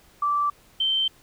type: tone pair in turn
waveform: sine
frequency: 1166 / 3113 Hz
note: D6 / G7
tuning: -13 / -13 cents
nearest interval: octave + perfect fourth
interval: 1700 cents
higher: second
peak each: -20 dBFS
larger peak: neither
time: 0.22-0.5 / 0.8-1.08 s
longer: neither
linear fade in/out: 5 ms
effects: pink hiss -56 dBFS RMS until 1.22 s